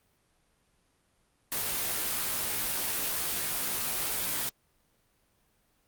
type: noise with comb filter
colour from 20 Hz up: white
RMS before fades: -31 dBFS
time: 1.52-4.49 s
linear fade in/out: 0 ms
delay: 15 ms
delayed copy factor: -1
effects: pink hiss -70 dBFS RMS until 5.87 s + Opus 32 kbps